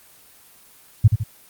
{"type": "tone with echo", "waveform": "sine", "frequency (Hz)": 108, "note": "A2", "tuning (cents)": -32, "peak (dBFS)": -6, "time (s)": [1.04, 1.08], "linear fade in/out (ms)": 10, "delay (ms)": 79, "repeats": 2, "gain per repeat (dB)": -7, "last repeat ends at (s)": 1.238, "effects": ["white hiss -50 dBFS RMS until 1.49 s", "Opus 24 kbps"]}